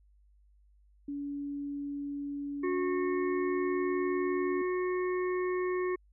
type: tone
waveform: sine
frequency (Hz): 284.8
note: C#4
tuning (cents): +47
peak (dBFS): -34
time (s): 1.08-4.62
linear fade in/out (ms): 5
type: harmonic tone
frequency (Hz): 364.5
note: F#4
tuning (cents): -26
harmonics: 1 / 3 / 5 / 6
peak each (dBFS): -29 / -39 / -43 / -45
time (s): 2.63-5.96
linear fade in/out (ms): 10
effects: added 50 Hz sine -60 dBFS peak until 6.12 s